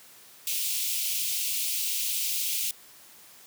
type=high-pass noise; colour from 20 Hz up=white; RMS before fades=-29 dBFS; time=0.47-2.71 s; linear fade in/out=2 ms; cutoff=2400 Hz; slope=48 dB/octave; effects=white hiss -52 dBFS RMS until 3.46 s + high-pass 100 Hz 12 dB/octave